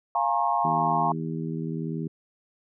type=chord; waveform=sine; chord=Bb minor seventh; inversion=second; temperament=equal with one note detuned; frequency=698.5 / 830.6 / 932.3 / 1080.3 Hz; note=F5 / Ab5 / Bb5 / Db6; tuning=0 / 0 / 0 / -45 cents; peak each=-27 dBFS; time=0.15-1.12 s; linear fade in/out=2 ms
type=harmonic tone; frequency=80.5 Hz; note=E2; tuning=41 cents flat; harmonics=2 / 3 / 4 / 5; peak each=-30 / -34 / -36 / -38 dBFS; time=0.64-2.08 s; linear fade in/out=10 ms
effects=none